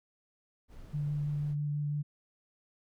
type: noise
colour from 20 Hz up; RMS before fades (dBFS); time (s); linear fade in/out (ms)
brown; -49; 0.68-1.56; 50
type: tone with vibrato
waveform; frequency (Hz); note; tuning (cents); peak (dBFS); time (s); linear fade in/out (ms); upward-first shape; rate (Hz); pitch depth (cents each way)
sine; 146.83; D3; 0; -30; 0.93-2.03; 20; sine; 6.1; 10
effects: none